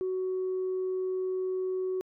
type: tone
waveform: sine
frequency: 372.6 Hz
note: F#4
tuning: 12 cents sharp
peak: -27 dBFS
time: 0.01-2.01 s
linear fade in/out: 0 ms
effects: tanh soft clip ceiling -25 dBFS